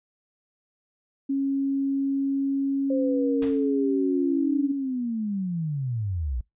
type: tone with pitch glide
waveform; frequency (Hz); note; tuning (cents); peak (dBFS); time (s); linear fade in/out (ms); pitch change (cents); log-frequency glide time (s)
sine; 274.3 to 276; C#4 to C#4; -18 to -7; -22; 1.29-4.72; 10; +11; 1.88-4.38
type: linear sweep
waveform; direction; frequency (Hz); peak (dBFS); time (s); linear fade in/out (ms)
sine; down; 530 to 55; -25; 2.9-6.41; 5
type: noise with exponential decay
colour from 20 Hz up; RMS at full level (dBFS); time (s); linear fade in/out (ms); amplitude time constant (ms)
pink; -36; 3.42-3.75; 2; 70
effects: noise-tail reverb RT60 0.2 s tail -26 dB re dry + resampled to 8000 Hz